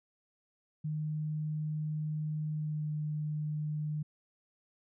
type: tone with pitch glide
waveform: sine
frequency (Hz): 153.3 to 151.54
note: D#3 to D#3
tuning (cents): -25 to -45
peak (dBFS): -32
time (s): 0.84-4.03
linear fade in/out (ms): 10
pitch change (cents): -20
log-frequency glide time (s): 2.52-2.91
effects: none